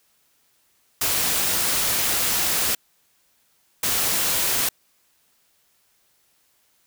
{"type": "noise bursts at uneven times", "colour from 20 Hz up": "white", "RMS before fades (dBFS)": -22, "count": 2, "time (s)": [[1.01, 2.75], [3.83, 4.69]], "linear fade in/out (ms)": 5, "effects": ["white hiss -64 dBFS RMS until 6.86 s"]}